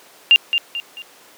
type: tone with echo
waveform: sine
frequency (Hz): 2794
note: F7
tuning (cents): 0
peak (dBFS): -6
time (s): 0.31-0.36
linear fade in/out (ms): 0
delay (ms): 220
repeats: 3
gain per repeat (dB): -8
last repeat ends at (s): 1.02
effects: pink hiss -46 dBFS RMS until 1.37 s + high-pass 400 Hz 12 dB/octave